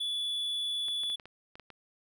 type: tone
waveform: triangle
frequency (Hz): 3438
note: A7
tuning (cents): -41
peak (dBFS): -29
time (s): 0-1.16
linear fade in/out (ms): 10
type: clicks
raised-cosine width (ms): 0.3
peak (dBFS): -32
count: 8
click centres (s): 0.884 / 1.035 / 1.1 / 1.198 / 1.256 / 1.555 / 1.597 / 1.703
effects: none